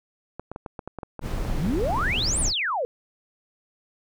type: clicks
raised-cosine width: 1 ms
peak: -20 dBFS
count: 12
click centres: 0.396 / 0.516 / 0.561 / 0.662 / 0.792 / 0.876 / 0.987 / 1.032 / 1.193 / 1.382 / 1.45 / 1.5 s
type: noise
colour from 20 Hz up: brown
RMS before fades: -27 dBFS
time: 1.21-2.53 s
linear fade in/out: 50 ms
type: exponential two-way sweep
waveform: sine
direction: up then down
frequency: 127.8 to 9956 to 455.1 Hz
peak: -23 dBFS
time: 1.58-2.85 s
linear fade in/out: 0 ms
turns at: 2.4 s
effects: none